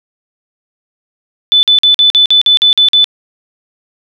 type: tone bursts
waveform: sine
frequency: 3500 Hz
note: A7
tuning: 10 cents flat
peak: -4 dBFS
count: 10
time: 1.52-3.043 s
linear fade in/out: 0 ms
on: 110 ms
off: 47 ms
effects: none